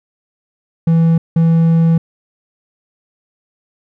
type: tone bursts at uneven times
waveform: triangle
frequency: 164.81 Hz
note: E3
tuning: in tune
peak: -6 dBFS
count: 2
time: 0.87-1.18 / 1.36-1.98 s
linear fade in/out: 5 ms
effects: none